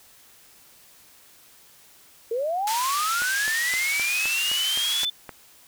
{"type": "linear sweep", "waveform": "sine", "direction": "up", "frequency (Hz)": [440, 3544], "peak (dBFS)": -23, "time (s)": [2.31, 5.1], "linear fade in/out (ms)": 5}
{"type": "band-pass noise", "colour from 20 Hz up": "white", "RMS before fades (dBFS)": -30, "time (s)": [2.67, 5.05], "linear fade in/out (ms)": 2, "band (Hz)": [1500, 9100], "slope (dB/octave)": 12}
{"type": "click train", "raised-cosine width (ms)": 0.5, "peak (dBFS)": -20, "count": 9, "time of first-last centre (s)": [3.22, 5.293], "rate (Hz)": 3.86}
{"effects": ["white hiss -53 dBFS RMS until 5.67 s"]}